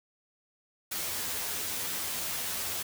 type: noise with comb filter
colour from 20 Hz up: white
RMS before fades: -34 dBFS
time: 0.91-2.83 s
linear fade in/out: 10 ms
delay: 12 ms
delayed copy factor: +0.95
effects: none